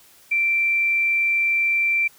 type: tone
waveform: sine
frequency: 2349 Hz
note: D7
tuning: in tune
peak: -17 dBFS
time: 0.31-2.08 s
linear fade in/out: 10 ms
effects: white hiss -52 dBFS RMS until 2.18 s